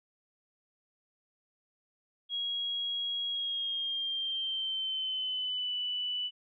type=tone with pitch glide; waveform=sine; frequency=3300 to 2974 Hz; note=G#7 to F#7; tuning=-12 to +8 cents; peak=-31 dBFS; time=2.29-6.31 s; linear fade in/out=50 ms; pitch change=-180 cents; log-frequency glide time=3.31-5.74 s; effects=none